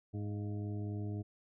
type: harmonic tone with a mistuned harmonic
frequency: 103.83 Hz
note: G#2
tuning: in tune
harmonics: 1 / 2 / 3 / 4 / 6 / 7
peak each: -37 / -45 / -45 / -50 / -57 / -58 dBFS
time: 0.13-1.23 s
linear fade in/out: 20 ms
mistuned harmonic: 7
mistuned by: -44 cents
effects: none